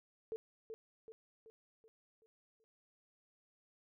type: tone with echo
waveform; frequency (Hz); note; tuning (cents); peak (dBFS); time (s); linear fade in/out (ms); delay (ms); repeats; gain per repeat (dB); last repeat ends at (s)
sine; 445; A4; +20; -38; 0.32-0.36; 0; 380; 6; -6; 2.64
effects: none